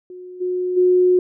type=tone with level steps; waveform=sine; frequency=363.2 Hz; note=F#4; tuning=32 cents flat; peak=-33 / -19 / -11 dBFS; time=0.1-1.19 s; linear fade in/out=2 ms; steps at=0.4 / 0.76 s; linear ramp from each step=20 ms; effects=none